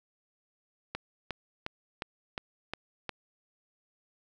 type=click train; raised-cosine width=0.3 ms; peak=-18 dBFS; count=7; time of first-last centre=0.95-3.093 s; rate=2.8 Hz; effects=none